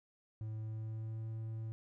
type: tone with pitch glide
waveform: triangle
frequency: 109.2 to 111.37 Hz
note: A2 to A2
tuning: -13 to +21 cents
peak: -37 dBFS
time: 0.41-1.72 s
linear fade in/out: 0 ms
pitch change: +34 cents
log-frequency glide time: 0.52-1.28 s
effects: none